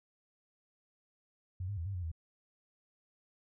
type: tone with pitch steps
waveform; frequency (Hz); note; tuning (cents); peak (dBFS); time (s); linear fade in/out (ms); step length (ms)
sine; 91.7 / 101.8 / 83.1 / 98.7 / 89.4 / 81.2; F#2 / G#2 / E2 / G2 / F2 / E2; -15 / -34 / +15 / +12 / +41 / -26; -35; 1.6-2.116; 5; 86
effects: none